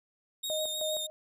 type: tone with vibrato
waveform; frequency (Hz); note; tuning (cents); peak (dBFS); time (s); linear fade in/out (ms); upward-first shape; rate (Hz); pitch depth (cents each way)
sawtooth; 3707; A#7; -10; -30; 0.43-1.07; 10; sine; 6.3; 30
type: tone with tremolo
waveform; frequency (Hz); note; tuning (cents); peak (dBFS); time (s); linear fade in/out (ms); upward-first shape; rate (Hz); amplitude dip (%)
sine; 621; D#5; -3; -31; 0.5-1.1; 0; square; 3.2; 75
effects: none